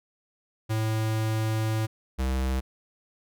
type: tone pair in turn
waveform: square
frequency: 110 / 65.22 Hz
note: A2 / C2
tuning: 0 / -5 cents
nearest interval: major sixth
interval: 905 cents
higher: first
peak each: -25 dBFS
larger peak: neither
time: 0.69-1.87 / 2.18-2.61 s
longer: first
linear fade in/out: 20 ms
effects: none